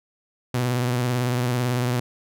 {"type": "tone with vibrato", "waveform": "sawtooth", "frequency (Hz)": 123.47, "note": "B2", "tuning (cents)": 0, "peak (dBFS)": -17, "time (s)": [0.54, 2], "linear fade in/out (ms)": 5, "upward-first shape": "triangle", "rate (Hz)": 18, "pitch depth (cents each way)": 63, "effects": []}